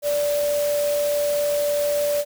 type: tone in noise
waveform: sine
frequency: 583 Hz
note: D5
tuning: 13 cents flat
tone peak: -19 dBFS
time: 0.02-2.25 s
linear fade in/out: 50 ms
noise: white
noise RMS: -32 dBFS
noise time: 0.02-2.25 s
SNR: +10 dB
effects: none